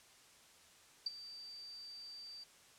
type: tone with ADSR envelope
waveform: sine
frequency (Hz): 4652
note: D8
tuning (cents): -17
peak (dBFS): -32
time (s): 1.06-2.44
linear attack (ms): 6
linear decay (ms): 21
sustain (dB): -16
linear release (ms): 8
effects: white hiss -63 dBFS RMS until 2.78 s + low-pass 9000 Hz 12 dB/octave